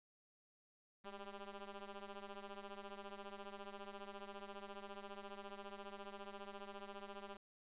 10% pulse ring-modulated tone, 199.3 Hz, G3, 29 cents sharp, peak -38 dBFS, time 1.04-7.37 s, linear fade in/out 5 ms, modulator 192 Hz, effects resampled to 8000 Hz

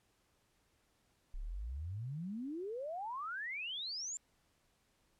sine exponential sweep, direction up, 31 to 7410 Hz, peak -39 dBFS, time 1.34-4.17 s, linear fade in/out 0 ms, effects pink hiss -75 dBFS RMS until 5.19 s + low-pass 12000 Hz 12 dB/octave

